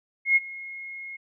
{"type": "tone with ADSR envelope", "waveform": "sine", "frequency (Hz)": 2157, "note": "C#7", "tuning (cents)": -48, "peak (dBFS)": -14, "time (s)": [0.25, 1.17], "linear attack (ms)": 110, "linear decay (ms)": 30, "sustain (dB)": -21, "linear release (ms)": 14, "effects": []}